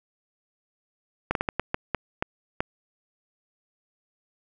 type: slowing click train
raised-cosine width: 0.5 ms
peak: -9 dBFS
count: 9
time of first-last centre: 1.31-2.605 s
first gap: 42 ms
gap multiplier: 1.37
effects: none